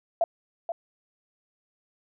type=tone with echo; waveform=sine; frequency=675 Hz; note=E5; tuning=41 cents sharp; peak=-19 dBFS; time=0.21-0.24 s; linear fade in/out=2 ms; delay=480 ms; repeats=1; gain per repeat=-8 dB; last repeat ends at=0.72 s; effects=none